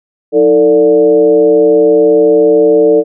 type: tone with frequency modulation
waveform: sine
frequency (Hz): 450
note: A4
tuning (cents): +39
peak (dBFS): -4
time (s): 0.32-3.04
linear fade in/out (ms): 50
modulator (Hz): 133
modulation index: 0.83
effects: none